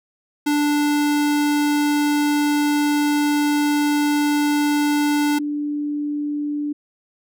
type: tone pair in turn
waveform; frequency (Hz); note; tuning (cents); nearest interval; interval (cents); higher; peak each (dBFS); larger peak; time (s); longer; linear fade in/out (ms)
square / sine; 293.7 / 293.7; D4 / D4; 0 / 0; unison; 0; neither; -17 / -21; first; 0.46-5.39 / 5.39-6.73; first; 10
effects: none